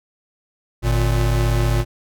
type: tone pair together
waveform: square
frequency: 50.91 / 117.1 Hz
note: G#1 / A#2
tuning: -34 / +8 cents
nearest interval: octave + major second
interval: 1442 cents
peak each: -19 dBFS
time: 0.82-1.85 s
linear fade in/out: 50 ms
effects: none